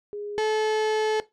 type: tone pair in turn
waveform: sine / 35% pulse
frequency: 413 / 432.7 Hz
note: G#4 / A4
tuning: -10 / -29 cents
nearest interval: minor second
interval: 81 cents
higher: second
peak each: -31 / -20 dBFS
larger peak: second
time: 0.13-0.38 / 0.38-1.2 s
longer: second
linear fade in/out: 0 ms
effects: noise-tail reverb RT60 0.2 s tail -17 dB re dry + low-pass 5000 Hz 12 dB/octave

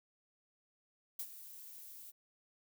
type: noise with ADSR envelope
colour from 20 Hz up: violet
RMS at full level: -39 dBFS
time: 1.19-2.12 s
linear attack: 4 ms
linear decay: 65 ms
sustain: -13 dB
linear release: 25 ms
effects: none

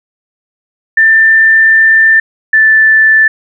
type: tone pair in turn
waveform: sine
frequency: 1784 / 1759.4 Hz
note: A6 / A6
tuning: +23 / -1 cents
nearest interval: unison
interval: 24 cents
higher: first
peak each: -3 dBFS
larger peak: neither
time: 0.97-2.2 / 2.53-3.28 s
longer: first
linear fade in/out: 5 ms
effects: none

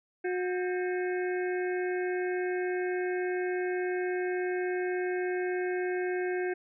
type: harmonic tone with a mistuned harmonic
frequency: 363.3 Hz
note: F#4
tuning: 32 cents flat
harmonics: 1 / 2 / 4 / 5 / 6 / 7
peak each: -29 / -39 / -39 / -45 / -44 / -50 dBFS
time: 0.24-6.54 s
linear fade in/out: 10 ms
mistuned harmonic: 4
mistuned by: +150 cents
effects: none

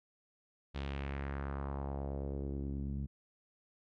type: tone with low-pass filter sweep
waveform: sawtooth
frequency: 69.3 Hz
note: C#2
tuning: in tune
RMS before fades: -39 dBFS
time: 0.74-3.07 s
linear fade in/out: 20 ms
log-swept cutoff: 3700 to 180 Hz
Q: 2
effects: none

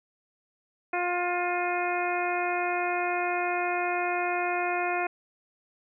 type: harmonic tone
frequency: 354.1 Hz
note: F4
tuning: 24 cents sharp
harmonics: 1 / 2 / 3 / 4 / 5 / 6 / 7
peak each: -32 / -29 / -36 / -35 / -38 / -37 / -34 dBFS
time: 0.93-5.07 s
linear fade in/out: 5 ms
effects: none

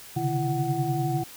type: tone cluster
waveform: sine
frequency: 130 / 139.2 / 150.1 / 337 / 744 Hz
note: C3 / C#3 / D3 / E4 / F#5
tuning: -11 / +8 / +38 / +38 / +9 cents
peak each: -30 dBFS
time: 0.16-1.24 s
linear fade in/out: 10 ms
effects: white hiss -45 dBFS RMS until 1.36 s

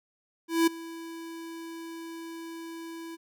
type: tone with ADSR envelope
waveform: square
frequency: 330.8 Hz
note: E4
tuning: 6 cents sharp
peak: -19 dBFS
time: 0.48-3.17 s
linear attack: 190 ms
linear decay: 10 ms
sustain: -20 dB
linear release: 28 ms
effects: none

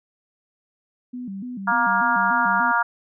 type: tone with vibrato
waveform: sine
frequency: 220 Hz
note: A3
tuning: in tune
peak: -29 dBFS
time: 1.13-2.72 s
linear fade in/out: 10 ms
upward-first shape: square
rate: 3.4 Hz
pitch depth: 210 cents each way
type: harmonic tone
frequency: 235.4 Hz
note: A#3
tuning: 17 cents sharp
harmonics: 3 / 4 / 5 / 6 / 7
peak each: -28 / -21 / -25 / -21 / -28 dBFS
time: 1.67-2.83 s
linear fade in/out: 10 ms
effects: none

